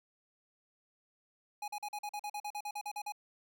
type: tone bursts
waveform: square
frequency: 830.6 Hz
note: G#5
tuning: in tune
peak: -38 dBFS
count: 15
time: 1.62-3.122 s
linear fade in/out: 5 ms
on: 60 ms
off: 43 ms
effects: none